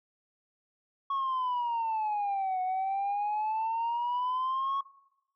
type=exponential two-way sweep; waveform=sine; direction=down then up; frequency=1108.7 to 736 to 1108.7 Hz; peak=-26 dBFS; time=1.1-4.81 s; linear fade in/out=5 ms; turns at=2.61 s; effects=noise-tail reverb RT60 0.9 s tail -22 dB re dry + tanh soft clip ceiling -26 dBFS